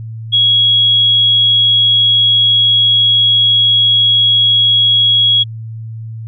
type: tone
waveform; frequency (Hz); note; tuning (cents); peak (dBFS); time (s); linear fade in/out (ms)
sine; 3322; G#7; 0; -7; 0.32-5.44; 20
effects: added 112 Hz sine -23 dBFS peak until 6.27 s

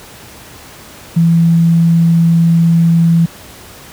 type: tone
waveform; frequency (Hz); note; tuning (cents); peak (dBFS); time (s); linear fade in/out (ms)
sine; 167; E3; +23; -6; 1.16-3.26; 10
effects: pink hiss -35 dBFS RMS until 3.92 s + high-pass 60 Hz 12 dB/octave

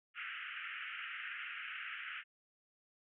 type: band-pass noise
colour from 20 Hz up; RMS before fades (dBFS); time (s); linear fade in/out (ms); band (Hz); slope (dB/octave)
pink; -45; 0.14-2.24; 50; 1300 to 3000; 96
effects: none

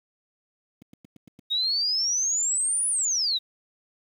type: click train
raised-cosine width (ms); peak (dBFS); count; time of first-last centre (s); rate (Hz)
5; -21; 6; 0.82-1.391; 8.75
type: exponential two-way sweep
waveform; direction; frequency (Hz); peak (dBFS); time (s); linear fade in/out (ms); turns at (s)
sine; up then down; 3729 to 9970 to 3729; -22; 1.5-3.39; 20; 2.88
effects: high-pass 400 Hz 12 dB/octave + 9-bit

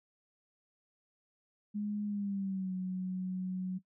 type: tone with pitch glide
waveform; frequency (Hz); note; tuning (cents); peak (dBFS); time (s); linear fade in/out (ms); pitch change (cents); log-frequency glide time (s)
sine; 207.7 to 185.04; G#3 to F#3; 0 to 0; -33; 1.74-3.79; 20; -200; 2.05-2.74
effects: noise-tail reverb RT60 0.1 s tail -17 dB re dry

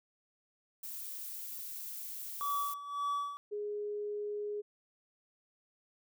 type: noise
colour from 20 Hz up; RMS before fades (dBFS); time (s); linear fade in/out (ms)
violet; -43; 0.83-2.74; 5
type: tone with tremolo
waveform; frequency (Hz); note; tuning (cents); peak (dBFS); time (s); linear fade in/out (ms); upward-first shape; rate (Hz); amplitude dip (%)
triangle; 1145; D6; -44; -29; 2.41-3.37; 0; sine; 1.8; 75
type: tone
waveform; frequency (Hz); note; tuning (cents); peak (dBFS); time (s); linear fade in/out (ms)
sine; 415.3; G#4; 0; -35; 3.51-4.62; 20
effects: none

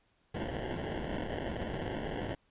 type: noise with sample-and-hold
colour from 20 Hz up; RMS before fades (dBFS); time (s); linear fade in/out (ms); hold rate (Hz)
violet; -37; 0.34-2.35; 5; 1225
effects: pink hiss -72 dBFS RMS until 2.5 s + resampled to 8000 Hz

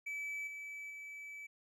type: tone with level steps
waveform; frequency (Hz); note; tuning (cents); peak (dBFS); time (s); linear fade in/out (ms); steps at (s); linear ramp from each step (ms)
triangle; 2301; D7; -36; -37 / -42 / -44; 0.06-1.47; 10; 0.47 / 0.9; 5
effects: none

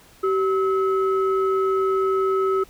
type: tone pair together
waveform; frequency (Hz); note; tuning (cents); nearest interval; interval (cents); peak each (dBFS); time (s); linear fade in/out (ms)
sine; 384.1 / 1292; G4 / E6; -35 / -35; octave + major sixth; 2100; -18 / -23; 0.23-2.64; 10
effects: tanh soft clip ceiling -12 dBFS + pink hiss -51 dBFS RMS until 2.69 s

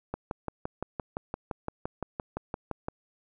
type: click train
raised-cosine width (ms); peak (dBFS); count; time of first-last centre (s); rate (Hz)
1; -18; 17; 0.14-2.884; 5.83
effects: none

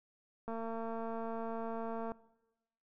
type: click train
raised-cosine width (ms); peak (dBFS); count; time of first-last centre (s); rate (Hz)
1; -28; 373; 0.48-2.119; 227
effects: noise-tail reverb RT60 1.0 s tail -20 dB re dry

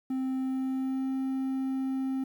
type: tone with pitch glide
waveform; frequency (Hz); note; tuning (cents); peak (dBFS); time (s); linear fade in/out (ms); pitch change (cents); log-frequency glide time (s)
triangle; 261.6 to 264.9; C4 to C4; 0 to +22; -26; 0.1-2.24; 5; +22; 0.39-1.17
effects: 10-bit

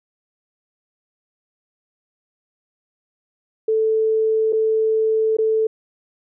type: tone with dropouts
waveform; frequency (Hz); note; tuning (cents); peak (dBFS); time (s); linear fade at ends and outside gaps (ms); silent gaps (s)
sine; 440; A4; 0; -15; 3.68-5.67; 5; 4.525-4.53 / 5.369-5.385
effects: none

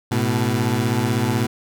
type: beating tone pair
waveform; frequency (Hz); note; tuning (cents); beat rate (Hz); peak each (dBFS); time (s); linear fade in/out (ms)
20% pulse; 108.7 / 124.7; A2 / B2; -21 / +17; 16; -16; 0.11-1.47; 10
effects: none

